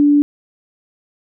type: tone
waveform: sine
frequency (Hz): 290.6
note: D4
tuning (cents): -18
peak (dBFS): -8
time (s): 0-0.22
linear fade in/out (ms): 0
effects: none